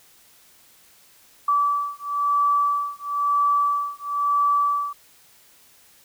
sine beating tone pair, 1154 / 1155 Hz, D6 / D6, -31 / -29 cents, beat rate 1 Hz, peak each -22 dBFS, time 1.48-4.93 s, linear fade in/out 5 ms, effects white hiss -54 dBFS RMS until 6.04 s

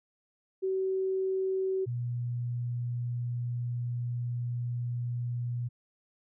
sine tone pair in turn, 380 / 120.94 Hz, F#4 / B2, +46 / -36 cents, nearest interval octave + minor sixth, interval 1982 cents, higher first, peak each -27 / -30 dBFS, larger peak first, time 0.62-1.86 / 1.86-5.69 s, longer second, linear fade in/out 20 ms, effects none

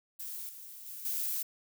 violet noise with level steps, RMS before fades -41 / -48 / -44 / -34 dBFS, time 0.19-1.43 s, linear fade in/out 10 ms, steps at 0.49 / 0.86 / 1.05 s, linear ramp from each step 2 ms, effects none

